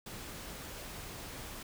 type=noise; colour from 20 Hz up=pink; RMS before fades=-45 dBFS; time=0.06-1.63 s; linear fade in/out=5 ms; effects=none

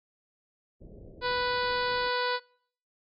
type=low-pass noise; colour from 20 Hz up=pink; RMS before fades=-48 dBFS; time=0.8-2.1 s; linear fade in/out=20 ms; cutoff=590 Hz; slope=48 dB/octave
type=harmonic tone; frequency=493.9 Hz; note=B4; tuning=in tune; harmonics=1 / 2 / 3 / 4 / 5 / 6 / 7 / 8 / 9 / 10; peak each=-31 / -31 / -33 / -40 / -41 / -44 / -41 / -39 / -39 / -46 dBFS; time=1.21-2.4 s; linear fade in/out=50 ms
effects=noise-tail reverb RT60 0.6 s tail -25 dB re dry + AAC 64 kbps

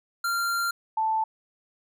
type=tone pair in turn; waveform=square / sine; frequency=1385 / 880.6 Hz; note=F6 / A5; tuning=-15 / +1 cents; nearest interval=minor sixth; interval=784 cents; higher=first; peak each=-25 / -22 dBFS; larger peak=second; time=0.24-0.71 / 0.97-1.24 s; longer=first; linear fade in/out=5 ms; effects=none

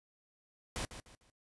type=noise with echo; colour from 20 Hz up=pink; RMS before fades=-38 dBFS; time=0.76-0.85 s; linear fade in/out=0 ms; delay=150 ms; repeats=3; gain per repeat=-10 dB; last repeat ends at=1.3 s; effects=noise-tail reverb RT60 0.1 s tail -22 dB re dry + resampled to 24000 Hz

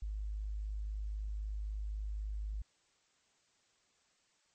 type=tone; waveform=sine; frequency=51.91 Hz; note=G#1; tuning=in tune; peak=-36 dBFS; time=0.02-2.62 s; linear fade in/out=5 ms; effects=white hiss -73 dBFS RMS until 4.54 s + MP3 32 kbps

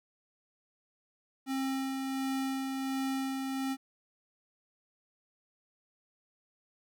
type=tone with tremolo; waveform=square; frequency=267.2 Hz; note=C4; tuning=36 cents sharp; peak=-31 dBFS; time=1.46-3.77 s; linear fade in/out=50 ms; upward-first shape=sine; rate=1.4 Hz; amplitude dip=30%; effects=12-bit

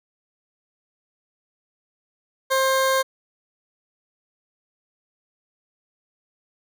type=tone; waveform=20% pulse; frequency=530 Hz; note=C5; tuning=22 cents sharp; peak=-13 dBFS; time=2.5-3.03 s; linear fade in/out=20 ms; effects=none

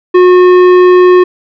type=tone with tanh clipping; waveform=sine; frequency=362.5 Hz; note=F#4; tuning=35 cents flat; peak=-3 dBFS; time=0.14-1.24 s; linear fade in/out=10 ms; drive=13 dB; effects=none

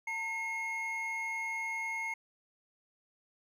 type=tone pair together; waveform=triangle; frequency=906 / 2155 Hz; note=A#5 / C#7; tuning=-50 / -49 cents; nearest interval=octave + minor third; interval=1501 cents; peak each=-39 / -33 dBFS; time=0.07-2.14 s; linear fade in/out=5 ms; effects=none

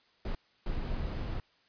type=noise bursts at uneven times; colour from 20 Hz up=brown; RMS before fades=-34 dBFS; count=2; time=0.25-0.35 / 0.66-1.4 s; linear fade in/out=2 ms; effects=white hiss -67 dBFS RMS until 1.68 s + resampled to 11025 Hz

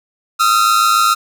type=tone pair together; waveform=45% pulse; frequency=1253 / 1360 Hz; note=D#6 / F6; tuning=+12 / -46 cents; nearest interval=minor second; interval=142 cents; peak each=-13 dBFS; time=0.39-1.15 s; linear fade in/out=20 ms; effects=none

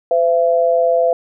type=tone pair together; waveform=sine; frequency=510 / 673.9 Hz; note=C5 / E5; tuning=-44 / +38 cents; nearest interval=perfect fourth; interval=482 cents; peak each=-14 dBFS; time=0.11-1.13 s; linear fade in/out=2 ms; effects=none

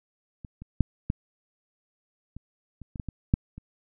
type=clicks; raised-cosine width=5 ms; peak=-27 / -28 / -7 / -13 / -27 / -29 / -24 / -21 / -21 / -7 / -28 dBFS; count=11; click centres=0.448 / 0.62 / 0.807 / 1.101 / 2.366 / 2.817 / 2.958 / 2.998 / 3.087 / 3.339 / 3.58 s; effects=none

